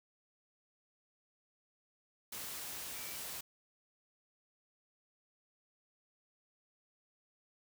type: tone in noise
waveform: sine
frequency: 2321 Hz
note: D7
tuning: 21 cents flat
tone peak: -53 dBFS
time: 2.95-3.16 s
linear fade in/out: 5 ms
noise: white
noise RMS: -44 dBFS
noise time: 2.32-3.41 s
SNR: -12 dB
effects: none